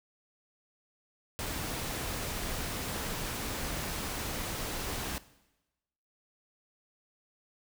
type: noise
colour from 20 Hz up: pink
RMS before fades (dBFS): -36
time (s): 1.39-5.18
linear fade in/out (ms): 0
effects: noise-tail reverb RT60 1.0 s tail -18 dB re dry